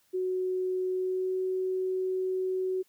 sine tone with pitch glide, 370 to 373.4 Hz, F#4 to F#4, 0 to +16 cents, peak -27 dBFS, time 0.13-2.83 s, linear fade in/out 20 ms, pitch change +16 cents, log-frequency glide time 0.89-1.36 s, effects white hiss -68 dBFS RMS until 2.88 s

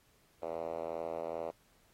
5% pulse tone with band-pass filter, 82.41 Hz, E2, in tune, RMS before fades -39 dBFS, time 0.42-1.51 s, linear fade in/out 10 ms, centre 570 Hz, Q 3, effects pink hiss -69 dBFS RMS until 1.93 s + AAC 48 kbps

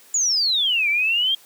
sine exponential two-way sweep, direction down then up, 7040 to 2282 to 3252 Hz, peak -17 dBFS, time 0.14-1.35 s, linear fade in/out 5 ms, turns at 0.89 s, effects white hiss -50 dBFS RMS until 1.45 s + high-pass 200 Hz 12 dB/octave

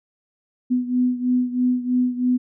sine beating tone pair, 248.7 / 251.8 Hz, B3 / B3, +12 / +34 cents, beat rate 3.1 Hz, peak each -19 / -23 dBFS, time 0.7-2.38 s, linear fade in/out 20 ms, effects none

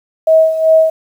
sine tone with tremolo, 640 Hz, D#5, 49 cents sharp, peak -4 dBFS, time 0.27-0.9 s, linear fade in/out 5 ms, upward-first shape sine, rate 2.6 Hz, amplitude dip 70%, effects 7-bit

